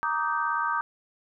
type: chord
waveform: sine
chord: Eb major seventh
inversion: second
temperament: just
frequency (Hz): 933.4 / 1166.7 / 1244.5 / 1555.6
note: Bb5 / D6 / Eb6 / G6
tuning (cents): +2 / -12 / 0 / -14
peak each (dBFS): -30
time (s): 0.03-0.81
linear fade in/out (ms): 0
effects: none